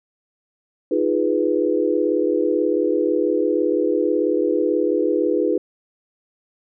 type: chord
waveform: sine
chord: F half-diminished seventh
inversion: third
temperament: equal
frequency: 311.1 / 349.2 / 415.3 / 493.9 Hz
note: Eb4 / F4 / Ab4 / Cb5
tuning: 0 / 0 / 0 / 0 cents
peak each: -22 dBFS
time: 0.91-5.58 s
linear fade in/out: 5 ms
effects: none